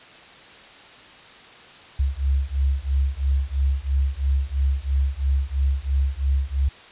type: beating tone pair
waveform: sine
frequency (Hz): 66.8 / 69.8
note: C2 / C#2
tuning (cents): +36 / +13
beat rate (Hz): 3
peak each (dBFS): -22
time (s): 1.99-6.69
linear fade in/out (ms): 10
effects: white hiss -45 dBFS RMS until 6.91 s + resampled to 8000 Hz